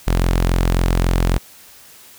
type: tone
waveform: sawtooth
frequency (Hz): 43.65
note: F1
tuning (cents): 0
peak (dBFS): -10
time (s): 0.07-1.38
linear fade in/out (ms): 0
effects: white hiss -44 dBFS RMS until 2.18 s